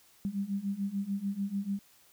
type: beating tone pair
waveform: sine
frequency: 194.9 / 201.7 Hz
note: G3 / G3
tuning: -10 / +50 cents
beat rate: 6.8 Hz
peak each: -35 / -33 dBFS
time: 0.25-1.79 s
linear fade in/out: 0 ms
effects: white hiss -62 dBFS RMS until 2.12 s